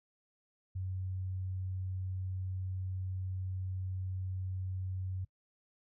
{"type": "tone", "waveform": "sine", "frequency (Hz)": 93.4, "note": "F#2", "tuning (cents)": 17, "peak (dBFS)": -35, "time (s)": [0.75, 5.25], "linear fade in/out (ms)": 10, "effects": ["noise-tail reverb RT60 0.1 s tail -22 dB re dry"]}